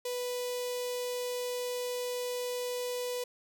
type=tone with notch filter; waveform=sawtooth; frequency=493.9 Hz; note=B4; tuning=in tune; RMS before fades=-35 dBFS; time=0.05-3.24 s; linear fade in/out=5 ms; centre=1400 Hz; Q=0.61; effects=none